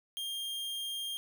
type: tone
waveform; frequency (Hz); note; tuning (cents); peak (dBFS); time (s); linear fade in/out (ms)
45% pulse; 3209; G7; +40; -35; 0.17-1.17; 0
effects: none

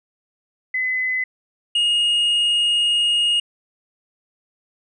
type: tone pair in turn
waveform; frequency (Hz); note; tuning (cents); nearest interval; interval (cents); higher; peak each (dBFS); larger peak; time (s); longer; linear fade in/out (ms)
sine / triangle; 2023 / 2861; B6 / F7; +41 / +41; tritone; 600; second; -19 / -14; second; 0.74-1.24 / 1.75-3.4; second; 5
effects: resampled to 24000 Hz

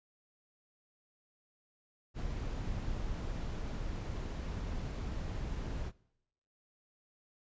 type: noise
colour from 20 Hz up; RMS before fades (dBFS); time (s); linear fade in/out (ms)
brown; -38; 2.14-5.92; 50
effects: noise-tail reverb RT60 0.8 s tail -22 dB re dry + resampled to 16000 Hz

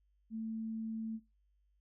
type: tone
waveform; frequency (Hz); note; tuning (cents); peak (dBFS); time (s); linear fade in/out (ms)
sine; 222.4; A3; +19; -37; 0.3-1.2; 50
effects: noise-tail reverb RT60 0.2 s tail -20 dB re dry + added 50 Hz sine -70 dBFS peak until 1.8 s

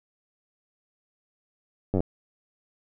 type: slowing click train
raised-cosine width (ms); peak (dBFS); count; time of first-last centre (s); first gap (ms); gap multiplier
2; -12; 7; 1.94-2.005; 10; 1.03
effects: none

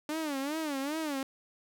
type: tone with vibrato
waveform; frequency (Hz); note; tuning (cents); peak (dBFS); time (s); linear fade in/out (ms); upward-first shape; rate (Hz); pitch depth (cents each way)
sawtooth; 293.7; D4; 0; -28; 0.09-1.23; 2; sine; 2.5; 160
effects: none

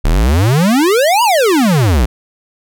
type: exponential two-way sweep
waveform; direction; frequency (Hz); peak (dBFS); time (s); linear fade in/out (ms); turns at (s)
square; up then down; 33.54 to 995 to 52.8; -9; 0.04-2.06; 10; 1.23
effects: none

